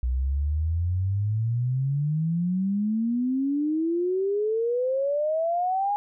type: exponential sweep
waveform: sine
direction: up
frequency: 60.6 to 830.6 Hz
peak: -22 dBFS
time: 0.03-5.96 s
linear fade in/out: 0 ms
effects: none